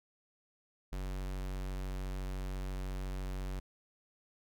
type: tone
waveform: square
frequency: 47.03 Hz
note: F#1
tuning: 29 cents sharp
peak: -37 dBFS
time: 0.92-3.6 s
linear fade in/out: 10 ms
effects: none